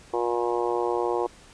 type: harmonic tone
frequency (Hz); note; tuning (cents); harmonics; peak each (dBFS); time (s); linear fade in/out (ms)
119.4; A#2; +42; 3 / 4 / 5 / 6 / 7 / 8 / 9; -27 / -28 / -35 / -33 / -32 / -33 / -36; 0.13-1.27; 10
effects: pink hiss -51 dBFS RMS until 1.53 s + resampled to 22050 Hz